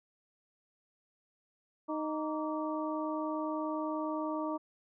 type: harmonic tone with a mistuned harmonic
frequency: 310 Hz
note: D#4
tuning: 6 cents flat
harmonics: 1 / 2 / 3 / 4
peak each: -35 / -38 / -40 / -41 dBFS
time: 1.88-4.58 s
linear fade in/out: 20 ms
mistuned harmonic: 4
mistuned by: -120 cents
effects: none